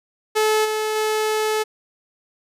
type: tone with level steps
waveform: sawtooth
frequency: 431.9 Hz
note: A4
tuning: 32 cents flat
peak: -12 / -17 / -15 dBFS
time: 0.35-1.64 s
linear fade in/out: 20 ms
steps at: 0.64 / 0.95 s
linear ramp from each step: 20 ms
effects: resampled to 32000 Hz